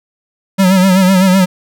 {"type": "tone with vibrato", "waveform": "square", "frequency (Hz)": 188, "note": "F#3", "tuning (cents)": 28, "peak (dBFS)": -7, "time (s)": [0.58, 1.46], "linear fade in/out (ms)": 20, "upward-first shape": "sine", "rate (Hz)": 7.9, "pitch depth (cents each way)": 66, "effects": []}